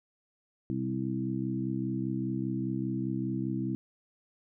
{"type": "harmonic tone with a mistuned harmonic", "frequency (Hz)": 65, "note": "C2", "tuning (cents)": -11, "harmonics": [2, 3, 4, 5], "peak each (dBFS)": [-35, -35, -35, -35], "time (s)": [0.7, 3.75], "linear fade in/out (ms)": 0, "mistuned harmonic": 2, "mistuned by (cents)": -39, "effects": []}